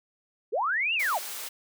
sine linear two-way sweep, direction up then down, 352.2 to 2872 to 515 Hz, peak -24 dBFS, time 0.52-1.19 s, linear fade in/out 20 ms, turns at 0.94 s
white high-pass noise, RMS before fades -37 dBFS, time 0.99-1.49 s, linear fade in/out 10 ms, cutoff 470 Hz, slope 12 dB/octave
effects none

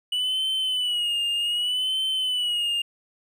triangle tone with vibrato, 2946 Hz, F#7, 8 cents flat, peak -21 dBFS, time 0.12-2.82 s, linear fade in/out 5 ms, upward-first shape sine, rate 0.65 Hz, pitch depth 78 cents each way, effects none

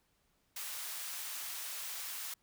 white high-pass noise, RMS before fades -42 dBFS, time 0.56-2.34 s, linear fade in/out 5 ms, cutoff 900 Hz, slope 12 dB/octave, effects pink hiss -75 dBFS RMS until 2.42 s

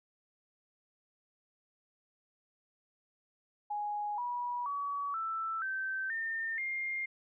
sine tone with pitch steps, 830.6 / 970.8 / 1134.6 / 1326.1 / 1550 / 1811.6 / 2117 Hz, G#5 / B5 / C#6 / E6 / G6 / A#6 / C7, 0 / -30 / +40 / +10 / -20 / -50 / +20 cents, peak -33 dBFS, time 3.7-7.06 s, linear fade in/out 10 ms, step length 480 ms, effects none

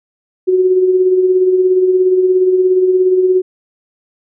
sine tone with tremolo, 370 Hz, F#4, in tune, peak -6 dBFS, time 0.47-3.42 s, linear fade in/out 20 ms, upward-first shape sine, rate 17 Hz, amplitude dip 45%, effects none

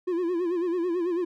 triangle tone with vibrato, 349.2 Hz, F4, in tune, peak -22 dBFS, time 0.07-1.25 s, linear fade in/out 10 ms, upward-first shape sine, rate 9.1 Hz, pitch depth 94 cents each way, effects none

